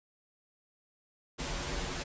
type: noise with comb filter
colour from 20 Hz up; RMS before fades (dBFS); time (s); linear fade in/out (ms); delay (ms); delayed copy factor
pink; -36; 1.38-2.04; 20; 9.6; -0.85
effects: resampled to 16000 Hz